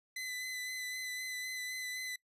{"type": "tone with vibrato", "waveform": "sawtooth", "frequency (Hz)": 2014, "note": "B6", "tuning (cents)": 33, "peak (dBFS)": -35, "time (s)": [0.16, 2.16], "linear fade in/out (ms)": 5, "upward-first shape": "sine", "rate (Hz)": 3.9, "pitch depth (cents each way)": 18, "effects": ["noise-tail reverb RT60 0.1 s tail -22 dB re dry", "resampled to 32000 Hz"]}